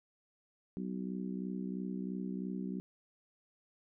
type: harmonic tone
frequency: 63 Hz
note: B1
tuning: 35 cents sharp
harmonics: 3 / 4 / 5 / 6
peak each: -38 / -42 / -46 / -48 dBFS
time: 0.77-2.8 s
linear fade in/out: 0 ms
effects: none